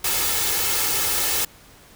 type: noise with comb filter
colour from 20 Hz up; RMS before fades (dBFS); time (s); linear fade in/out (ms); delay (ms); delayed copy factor
white; -22; 0.04-1.45; 5; 2.3; +0.55
effects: pink hiss -49 dBFS RMS until 1.95 s